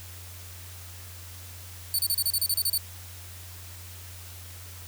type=tone bursts; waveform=10% pulse; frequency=4514 Hz; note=C#8; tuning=31 cents sharp; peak=-16 dBFS; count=11; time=1.94-2.778 s; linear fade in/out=2 ms; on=48 ms; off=31 ms; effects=added 89 Hz sine -43 dBFS peak until 4.87 s + white hiss -46 dBFS RMS until 4.87 s